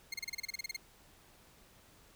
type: tone bursts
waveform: 20% pulse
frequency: 2127 Hz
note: C7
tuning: 28 cents sharp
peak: -31 dBFS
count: 13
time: 0.12-0.765 s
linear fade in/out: 5 ms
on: 21 ms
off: 31 ms
effects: pink hiss -62 dBFS RMS until 2.15 s